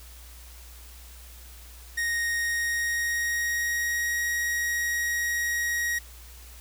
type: tone with pitch glide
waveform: 45% pulse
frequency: 1864.7 to 1891.8 Hz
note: A#6 to A#6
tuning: 0 to +25 cents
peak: -25 dBFS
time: 1.97-5.99 s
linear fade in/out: 10 ms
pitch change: +25 cents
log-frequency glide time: 2.38-4.17 s
effects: added 60 Hz sine -45 dBFS peak until 6.6 s + white hiss -50 dBFS RMS until 6.6 s